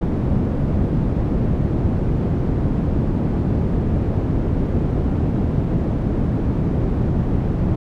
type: low-pass noise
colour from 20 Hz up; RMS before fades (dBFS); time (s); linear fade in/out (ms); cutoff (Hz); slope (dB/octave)
white; -19; 0.01-7.76; 10; 200; 12
effects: none